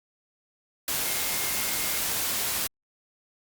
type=tone in noise; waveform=sine; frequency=2130 Hz; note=C7; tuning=30 cents sharp; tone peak=-39 dBFS; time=1.06-1.98 s; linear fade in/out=2 ms; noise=white; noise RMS=-28 dBFS; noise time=0.88-2.67 s; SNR=-14 dB; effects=Opus 48 kbps